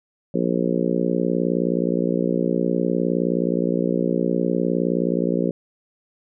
harmonic tone, 59.4 Hz, A#1, 33 cents sharp, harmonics 3 / 4 / 5 / 6 / 7 / 8 / 9, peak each -24 / -25 / -26 / -27 / -27 / -28 / -29 dBFS, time 0.34-5.51 s, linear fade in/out 5 ms, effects none

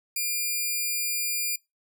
5% pulse tone, 2400 Hz, D7, 37 cents sharp, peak -16 dBFS, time 0.16-1.56 s, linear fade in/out 5 ms, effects noise-tail reverb RT60 0.2 s tail -23 dB re dry

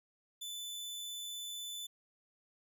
sawtooth tone, 3504 Hz, A7, 8 cents flat, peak -38 dBFS, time 0.41-1.87 s, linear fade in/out 10 ms, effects none

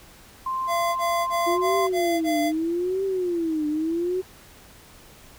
sine tone, 1046.5 Hz, C6, in tune, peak -24 dBFS, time 0.46-1.87 s, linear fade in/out 5 ms
square tone bursts, 682 Hz, F5, 41 cents flat, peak -24 dBFS, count 6, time 0.67-2.525 s, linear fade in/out 50 ms, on 290 ms, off 23 ms
sine tone with vibrato, 341.5 Hz, F4, 39 cents flat, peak -22 dBFS, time 1.46-4.22 s, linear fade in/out 20 ms, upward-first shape triangle, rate 0.79 Hz, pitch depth 240 cents each way
effects pink hiss -49 dBFS RMS until 5.38 s

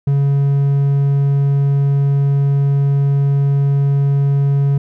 triangle tone, 140 Hz, C#3, 18 cents sharp, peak -9 dBFS, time 0.07-4.78 s, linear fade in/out 5 ms, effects none

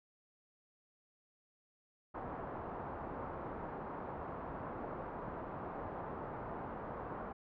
white low-pass noise, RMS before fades -44 dBFS, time 2.14-7.33 s, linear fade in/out 10 ms, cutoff 1100 Hz, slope 24 dB/octave, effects none

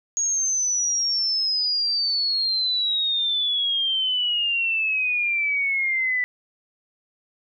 sine exponential sweep, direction down, 6645 to 1975.5 Hz, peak -20 dBFS, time 0.17-6.24 s, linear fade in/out 0 ms, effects none

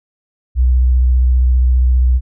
sine tone with vibrato, 62.7 Hz, B1, 27 cents sharp, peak -8 dBFS, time 0.55-2.21 s, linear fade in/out 50 ms, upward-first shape triangle, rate 15 Hz, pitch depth 38 cents each way, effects none

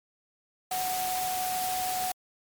sine tone in noise, 740 Hz, F#5, in tune, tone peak -29 dBFS, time 0.71-2.12 s, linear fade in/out 5 ms, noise white, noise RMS -34 dBFS, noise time 0.71-2.12 s, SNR +2 dB, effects MP3 96 kbps

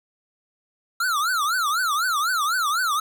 square tone with vibrato, 1320 Hz, E6, 2 cents sharp, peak -21 dBFS, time 1-3 s, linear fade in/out 5 ms, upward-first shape triangle, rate 4 Hz, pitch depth 280 cents each way, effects none

